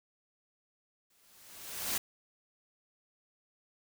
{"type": "noise with exponential growth", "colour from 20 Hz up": "white", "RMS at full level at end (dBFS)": -31, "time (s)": [1.1, 1.98], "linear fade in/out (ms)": 5, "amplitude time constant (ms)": 190, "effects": []}